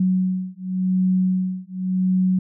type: beating tone pair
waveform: sine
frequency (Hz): 185 / 185.9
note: F#3 / F#3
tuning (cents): 0 / +8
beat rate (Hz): 0.9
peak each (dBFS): -21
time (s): 0-2.39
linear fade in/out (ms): 5
effects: none